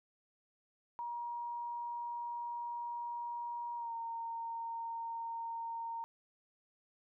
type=tone with pitch glide; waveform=sine; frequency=950 to 920.8 Hz; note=A#5 to A#5; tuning=+33 to -22 cents; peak=-38 dBFS; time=0.99-6.04 s; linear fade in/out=0 ms; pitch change=-55 cents; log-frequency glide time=3.76-3.93 s; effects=none